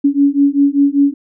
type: beating tone pair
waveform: sine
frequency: 279.5 / 284.6 Hz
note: C#4 / C#4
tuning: +14 / +46 cents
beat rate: 5.1 Hz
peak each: -12 dBFS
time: 0.04-1.14 s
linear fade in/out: 10 ms
effects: none